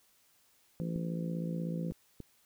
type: harmonic tone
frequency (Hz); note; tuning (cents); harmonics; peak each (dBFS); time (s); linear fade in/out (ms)
56.3; A1; +40; 3 / 4 / 5 / 6 / 7 / 8 / 9; -34 / -42 / -46 / -47 / -51 / -53 / -45; 0.8-1.91; 0
type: clicks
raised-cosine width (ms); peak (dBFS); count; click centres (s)
3; -30; 3; 0.961 / 1.92 / 2.203
effects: white hiss -68 dBFS RMS until 2.45 s